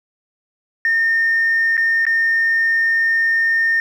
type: tone with dropouts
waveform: sine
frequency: 1822 Hz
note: A#6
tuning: 40 cents flat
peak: -12 dBFS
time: 0.85-3.8 s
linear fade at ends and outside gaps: 1 ms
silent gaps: 1.769-1.777 / 2.053-2.066 s
effects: tanh soft clip ceiling -10 dBFS + 8-bit